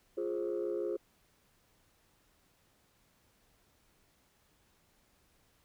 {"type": "chord", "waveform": "sine", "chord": "F minor", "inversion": "none", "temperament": "equal with one note detuned", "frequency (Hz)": [349.2, 415.3, 528.7], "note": ["F4", "Ab4", "C5"], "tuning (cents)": [0, 0, 18], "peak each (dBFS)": [-35, -35, -38], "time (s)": [0.17, 0.97], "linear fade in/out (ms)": 10, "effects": ["tanh soft clip ceiling -27 dBFS", "pink hiss -70 dBFS RMS until 5.64 s"]}